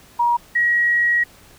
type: tone pair in turn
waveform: sine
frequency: 952 / 1904 Hz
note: A#5 / A#6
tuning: +36 / +36 cents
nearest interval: octave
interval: 1200 cents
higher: second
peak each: -14 dBFS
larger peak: neither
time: 0.19-0.37 / 0.55-1.24 s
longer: second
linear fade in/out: 10 ms
effects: pink hiss -48 dBFS RMS until 1.58 s